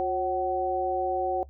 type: tone cluster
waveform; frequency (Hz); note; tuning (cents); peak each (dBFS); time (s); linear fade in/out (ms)
sine; 360.6 / 544 / 752; F#4 / C#5 / F#5; -45 / -33 / +28; -30 / -30 / -27; 0-1.43; 0
effects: noise-tail reverb RT60 0.1 s tail -19 dB re dry + added 69 Hz sine -45 dBFS peak until 1.49 s